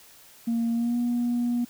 sine tone with pitch glide, 231.7 to 240.6 Hz, A#3 to B3, -10 to -45 cents, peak -21 dBFS, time 0.47-1.65 s, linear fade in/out 10 ms, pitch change +65 cents, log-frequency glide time 0.73-0.97 s, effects tanh soft clip ceiling -20 dBFS + white hiss -52 dBFS RMS until 1.69 s

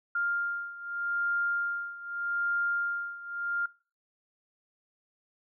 sine beating tone pair, 1400 / 1400.82 Hz, F6 / F6, +4 / +5 cents, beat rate 0.82 Hz, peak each -31 / -34 dBFS, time 0.15-3.66 s, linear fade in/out 5 ms, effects noise-tail reverb RT60 0.4 s tail -22 dB re dry

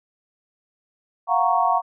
sine chord, Gb major seventh, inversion third, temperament equal, 698.5 / 740 / 932.3 / 1108.7 Hz, F5 / Gb5 / Bb5 / Db6, 0 / 0 / 0 / 0 cents, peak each -22 dBFS, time 1.27-1.82 s, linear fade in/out 50 ms, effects none

